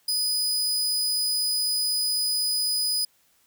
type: tone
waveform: sawtooth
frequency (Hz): 4978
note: D#8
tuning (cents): 0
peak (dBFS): -20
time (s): 0.08-3.05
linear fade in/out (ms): 5
effects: white hiss -64 dBFS RMS until 3.46 s